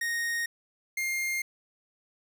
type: tone pair in turn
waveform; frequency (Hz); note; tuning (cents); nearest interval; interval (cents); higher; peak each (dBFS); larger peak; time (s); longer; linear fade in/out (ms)
45% pulse; 1862 / 2119; A#6 / C7; -2 / +21; major second; 223; second; -28; neither; 0.01-0.46 / 0.97-1.42; neither; 5
effects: none